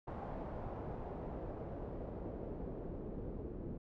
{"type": "noise with low-pass filter sweep", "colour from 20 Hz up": "pink", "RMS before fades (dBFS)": -44, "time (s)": [0.07, 3.78], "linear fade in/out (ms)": 10, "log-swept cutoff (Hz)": [830, 380], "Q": 1.5, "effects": []}